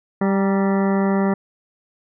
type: harmonic tone with a mistuned harmonic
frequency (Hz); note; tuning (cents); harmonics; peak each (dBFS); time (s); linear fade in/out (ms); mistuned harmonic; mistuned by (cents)
195.9; G3; -1; 1 / 2 / 3 / 4 / 5 / 6 / 7 / 9 / 10; -17 / -23 / -27 / -29 / -31 / -33 / -34 / -36 / -37; 0.21-1.34; 5; 5; -52
effects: none